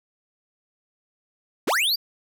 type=linear sweep; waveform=square; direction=up; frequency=150 to 4900 Hz; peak=-20 dBFS; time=1.67-1.96 s; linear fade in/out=10 ms; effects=none